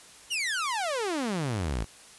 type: exponential sweep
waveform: sawtooth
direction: down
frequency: 3025 to 49 Hz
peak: -24 dBFS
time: 0.3-1.85 s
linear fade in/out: 20 ms
effects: white hiss -51 dBFS RMS until 2.18 s + resampled to 24000 Hz